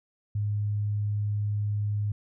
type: tone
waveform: sine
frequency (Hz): 103.83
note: G#2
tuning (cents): 0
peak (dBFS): -25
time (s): 0.35-2.12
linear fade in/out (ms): 5
effects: none